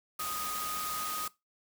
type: tone in noise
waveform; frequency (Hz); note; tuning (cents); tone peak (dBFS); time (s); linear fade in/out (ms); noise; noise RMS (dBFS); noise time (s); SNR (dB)
sine; 1244.5; D#6; 0; -36; 0.19-1.28; 5; white; -38; 0.19-1.28; -1
effects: noise-tail reverb RT60 0.2 s tail -19 dB re dry